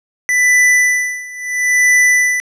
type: tone with tremolo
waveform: square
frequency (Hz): 1988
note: B6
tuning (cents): +11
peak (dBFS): -8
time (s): 0.29-2.4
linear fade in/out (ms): 0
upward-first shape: sine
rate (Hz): 0.74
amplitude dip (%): 90
effects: low-pass 10000 Hz 12 dB/octave